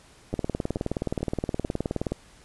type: two click trains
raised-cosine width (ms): 2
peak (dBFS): -23 / -13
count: 4 / 35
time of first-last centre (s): 0.33-1.646 / 0.34-2.12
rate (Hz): 2.28 / 19.1
effects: pink hiss -54 dBFS RMS until 2.44 s + resampled to 24000 Hz